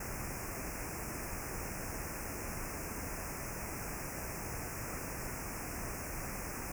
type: band-stop noise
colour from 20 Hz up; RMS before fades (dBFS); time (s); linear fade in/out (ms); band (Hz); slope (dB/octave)
pink; -41; 0-6.72; 5; 2600 to 5200; 96
effects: none